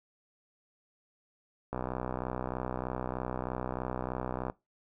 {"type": "click train", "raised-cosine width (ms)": 1, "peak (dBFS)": -20, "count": 176, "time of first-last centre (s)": [1.73, 4.499], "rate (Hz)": 63.2, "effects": ["noise-tail reverb RT60 0.2 s tail -19 dB re dry"]}